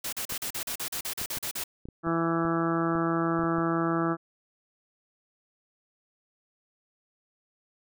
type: noise bursts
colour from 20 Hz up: white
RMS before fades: -33 dBFS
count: 13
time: 0.04-1.639 s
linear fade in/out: 5 ms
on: 87 ms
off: 39 ms
type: clicks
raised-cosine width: 3 ms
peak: -28 dBFS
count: 11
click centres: 0.323 / 1.215 / 1.372 / 1.855 / 1.887 / 2.069 / 2.451 / 2.954 / 3.393 / 3.437 / 3.584 s
type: harmonic tone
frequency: 166.2 Hz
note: E3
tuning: 15 cents sharp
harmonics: 1 / 2 / 3 / 4 / 5 / 6 / 7 / 8 / 9 / 10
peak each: -31 / -27 / -38 / -35 / -38 / -43 / -34 / -33 / -43 / -42 dBFS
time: 2.03-4.17 s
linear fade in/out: 50 ms
effects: none

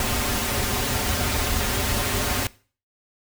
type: noise with comb filter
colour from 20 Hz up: pink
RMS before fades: -24 dBFS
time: 0-2.47 s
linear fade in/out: 2 ms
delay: 6.1 ms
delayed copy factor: -0.75
effects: noise-tail reverb RT60 0.4 s tail -20 dB re dry

